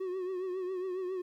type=tone with vibrato; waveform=triangle; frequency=370 Hz; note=F#4; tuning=in tune; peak=-31 dBFS; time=0-1.22 s; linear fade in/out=10 ms; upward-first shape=triangle; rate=7.3 Hz; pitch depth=71 cents each way; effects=12-bit